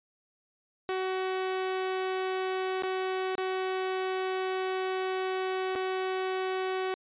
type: tone with dropouts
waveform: sawtooth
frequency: 375.5 Hz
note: F#4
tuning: 26 cents sharp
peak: -25 dBFS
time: 0.89-6.94 s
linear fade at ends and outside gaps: 0 ms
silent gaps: 2.823-2.835 / 3.353-3.381 / 5.753-5.758 s
effects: resampled to 8000 Hz